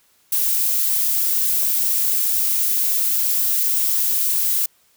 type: noise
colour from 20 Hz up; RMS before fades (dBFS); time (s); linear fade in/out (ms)
violet; -19; 0.32-4.66; 5
effects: white hiss -59 dBFS RMS until 4.96 s